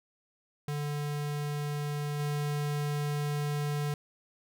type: tone with level steps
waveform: square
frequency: 146.7 Hz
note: D3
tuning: 2 cents flat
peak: -32 / -30 dBFS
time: 0.68-3.94 s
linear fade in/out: 2 ms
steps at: 2.19 s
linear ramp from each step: 10 ms
effects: none